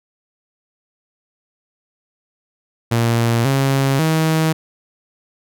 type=tone with pitch steps; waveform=sawtooth; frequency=116.54 / 136.21 / 159.2 Hz; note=A#2 / C#3 / D#3; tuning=0 / -30 / +40 cents; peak=-10 dBFS; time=2.91-4.53 s; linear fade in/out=10 ms; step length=540 ms; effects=none